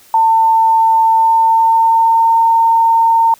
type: tone with pitch glide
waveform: sine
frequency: 898 to 911.6 Hz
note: A5 to A#5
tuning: +35 to -39 cents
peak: -7 dBFS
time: 0.14-3.34 s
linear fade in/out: 2 ms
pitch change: +26 cents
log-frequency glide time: 1.14-2.39 s
effects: white hiss -45 dBFS RMS until 3.39 s